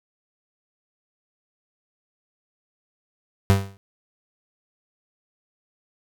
35% pulse tone with exponential decay, 98 Hz, G2, in tune, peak -9 dBFS, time 3.5-3.77 s, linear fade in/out 0 ms, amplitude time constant 57 ms, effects none

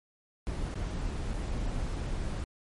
brown noise with dropouts, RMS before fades -33 dBFS, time 0.47-2.44 s, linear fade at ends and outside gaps 0 ms, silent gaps 0.742-0.756 / 1.334-1.339 s, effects MP3 48 kbps

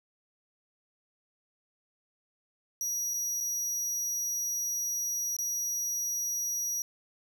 40% pulse tone with dropouts, 5790 Hz, F#8, 38 cents flat, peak -29 dBFS, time 2.81-6.82 s, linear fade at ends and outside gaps 1 ms, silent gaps 3.137-3.141 / 3.404-3.408 / 5.366-5.387 s, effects 11-bit

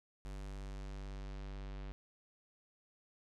square tone with low-pass filter sweep, 48.98 Hz, G1, 1 cent flat, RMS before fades -45 dBFS, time 0.25-1.92 s, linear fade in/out 0 ms, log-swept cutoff 9600 to 3700 Hz, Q 1, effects none

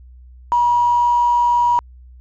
sine tone with quantisation, 961 Hz, B5, 48 cents flat, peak -12 dBFS, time 0.52-1.79 s, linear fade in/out 0 ms, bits 5, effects added 62 Hz sine -39 dBFS peak until 2.2 s + resampled to 16000 Hz

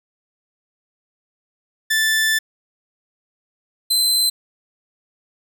sawtooth tone pair in turn, 1760 / 4072 Hz, A6 / C8, 0 / -48 cents, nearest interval octave + minor third, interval 1452 cents, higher second, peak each -12 / -12 dBFS, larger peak neither, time 1.9-2.39 / 3.9-4.3 s, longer first, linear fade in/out 10 ms, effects none

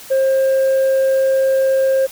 sine tone, 533 Hz, C5, 32 cents sharp, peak -9 dBFS, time 0.1-2.07 s, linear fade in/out 20 ms, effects tanh soft clip ceiling -11 dBFS + white hiss -37 dBFS RMS until 2.11 s

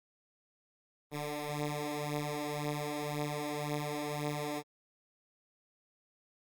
10% pulse beating tone pair, 147.4 / 149.3 Hz, D3 / D3, +7 / +29 cents, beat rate 1.9 Hz, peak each -28 / -31 dBFS, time 1.11-4.63 s, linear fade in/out 50 ms, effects Opus 32 kbps

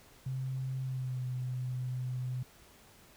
sine tone with pitch glide, 131.3 to 126.61 Hz, C3 to B2, +6 to +43 cents, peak -33 dBFS, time 0.26-2.43 s, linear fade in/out 5 ms, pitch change -63 cents, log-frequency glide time 0.83-1.22 s, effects pink hiss -59 dBFS RMS until 3.16 s

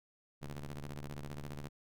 sawtooth ring-modulated tone, 73.42 Hz, D2, in tune, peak -35 dBFS, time 0.41-1.69 s, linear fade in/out 20 ms, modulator 66 Hz, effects none

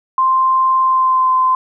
sine tone with pitch glide, 1046.5 to 1032.7 Hz, C6 to C6, 0 to -23 cents, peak -10 dBFS, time 0.18-1.55 s, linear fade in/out 2 ms, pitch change -23 cents, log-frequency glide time 0.81-1.31 s, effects none

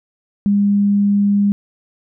sine tone, 202.4 Hz, G#3, 44 cents flat, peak -11 dBFS, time 0.46-1.52 s, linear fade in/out 0 ms, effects none

